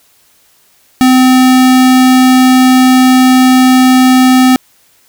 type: tone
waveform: square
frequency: 256.7 Hz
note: C4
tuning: 33 cents flat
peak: -4 dBFS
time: 1.01-4.56 s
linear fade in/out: 0 ms
effects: white hiss -49 dBFS RMS until 5.08 s